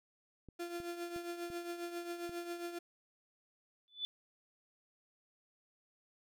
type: clicks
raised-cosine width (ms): 3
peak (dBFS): -39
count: 5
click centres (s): 0.487 / 0.802 / 1.162 / 1.502 / 2.294
type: tone with tremolo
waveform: 35% pulse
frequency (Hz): 345.3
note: F4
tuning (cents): -20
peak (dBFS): -36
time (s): 0.59-2.79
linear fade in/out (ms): 10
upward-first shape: triangle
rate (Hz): 7.4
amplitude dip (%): 65
type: tone with exponential growth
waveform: sine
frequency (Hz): 3487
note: A7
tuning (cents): -16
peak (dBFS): -32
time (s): 3.88-4.05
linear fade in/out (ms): 0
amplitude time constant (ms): 35
effects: none